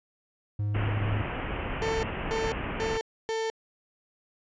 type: tone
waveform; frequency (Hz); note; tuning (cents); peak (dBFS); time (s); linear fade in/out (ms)
triangle; 103.7; G#2; -2; -24; 0.59-1.22; 5
type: low-pass noise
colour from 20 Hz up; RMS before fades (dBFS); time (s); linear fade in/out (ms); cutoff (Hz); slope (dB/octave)
pink; -33; 0.74-2.98; 10; 3000; 96
type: tone bursts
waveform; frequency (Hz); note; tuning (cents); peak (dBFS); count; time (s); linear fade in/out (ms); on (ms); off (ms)
35% pulse; 446.3; A4; +25; -26; 4; 1.82-3.5; 0; 210; 280
effects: resampled to 16000 Hz